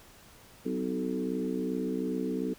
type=harmonic tone with a mistuned harmonic; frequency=62.7 Hz; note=B1; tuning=27 cents sharp; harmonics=3 / 4 / 5 / 6 / 7; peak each=-36 / -33 / -36 / -39 / -36 dBFS; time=0.65-2.54 s; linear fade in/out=10 ms; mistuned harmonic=4; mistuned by=+31 cents; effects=pink hiss -55 dBFS RMS until 2.58 s